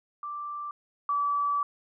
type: tone pair in turn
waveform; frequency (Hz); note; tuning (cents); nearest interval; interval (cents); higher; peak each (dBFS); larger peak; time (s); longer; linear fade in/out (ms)
sine; 1174.7 / 1151.9; D6 / D6; 0 / -34; unison; 34; first; -33 / -24; second; 0.23-0.71 / 1.09-1.63; second; 2
effects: none